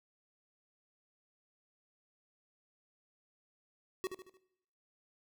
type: tone with echo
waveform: square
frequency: 374.6 Hz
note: F#4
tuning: 21 cents sharp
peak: -34 dBFS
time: 4.04-4.07 s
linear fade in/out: 0 ms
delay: 75 ms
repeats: 4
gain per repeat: -7 dB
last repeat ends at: 4.37 s
effects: noise-tail reverb RT60 0.8 s tail -20 dB re dry